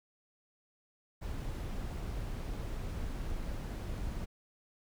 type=noise; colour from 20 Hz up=brown; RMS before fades=-38 dBFS; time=1.21-4.26 s; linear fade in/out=20 ms; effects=none